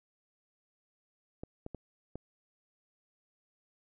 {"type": "clicks", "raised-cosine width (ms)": 2, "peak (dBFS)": -27, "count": 4, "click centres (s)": [1.435, 1.664, 1.747, 2.156], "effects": []}